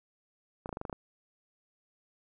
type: clicks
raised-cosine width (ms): 1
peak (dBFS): -23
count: 8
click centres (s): 0.659 / 0.692 / 0.728 / 0.771 / 0.814 / 0.852 / 0.897 / 0.928
effects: none